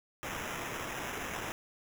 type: noise with sample-and-hold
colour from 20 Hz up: blue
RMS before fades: -39 dBFS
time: 0.23-1.52 s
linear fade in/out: 0 ms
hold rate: 4410 Hz
effects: none